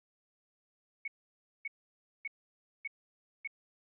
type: tone bursts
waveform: sine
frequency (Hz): 2217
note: C#7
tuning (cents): 0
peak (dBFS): -35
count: 5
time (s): 1.05-3.475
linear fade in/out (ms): 5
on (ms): 29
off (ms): 570
effects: none